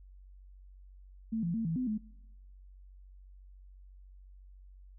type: tone with pitch steps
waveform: sine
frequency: 223.1 / 170.5 / 226.1 / 163.7 / 253.8 / 214.3 Hz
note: A3 / F3 / A3 / E3 / B3 / A3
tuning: +24 / -41 / +47 / -12 / +47 / -45 cents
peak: -30 dBFS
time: 1.32-1.98 s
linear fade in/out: 10 ms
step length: 110 ms
effects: noise-tail reverb RT60 1.0 s tail -24 dB re dry + added 47 Hz sine -51 dBFS peak until 4.98 s